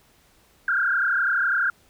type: tone with frequency modulation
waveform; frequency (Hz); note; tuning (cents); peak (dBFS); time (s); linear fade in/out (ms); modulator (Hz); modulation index
sine; 1500; F#6; +23; -19; 0.68-1.7; 2; 32; 3.9
effects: pink hiss -59 dBFS RMS until 1.89 s